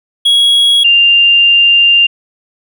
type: tone pair in turn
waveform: triangle / sine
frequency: 3322 / 2793 Hz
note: G#7 / F7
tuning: 0 / -1 cents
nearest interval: minor third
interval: 301 cents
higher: first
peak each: -4 dBFS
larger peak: neither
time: 0.25-0.84 / 0.84-2.07 s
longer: second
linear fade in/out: 10 ms
effects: none